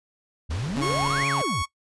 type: exponential two-way sweep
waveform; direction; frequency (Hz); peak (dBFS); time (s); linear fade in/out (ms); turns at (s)
triangle; up then down; 67.1 to 2530 to 67.1; -25; 0.49-1.63; 10; 1.27
type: low-pass noise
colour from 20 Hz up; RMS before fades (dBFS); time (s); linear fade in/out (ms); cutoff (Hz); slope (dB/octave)
pink; -37; 0.5-1.25; 10; 6000; 12
type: tone with vibrato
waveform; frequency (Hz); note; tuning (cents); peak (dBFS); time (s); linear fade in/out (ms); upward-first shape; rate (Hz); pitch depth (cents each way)
sawtooth; 140; C#3; +18; -23; 0.76-1.42; 5; triangle; 14; 22
type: tone with pitch glide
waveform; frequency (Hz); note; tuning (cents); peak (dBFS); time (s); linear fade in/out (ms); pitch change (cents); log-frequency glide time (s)
sawtooth; 1095 to 1108.4; C#6 to C#6; -22 to -1; -22; 0.81-1.66; 20; +21; 1.18-1.42
effects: noise-tail reverb RT60 0.1 s tail -20 dB re dry + resampled to 24000 Hz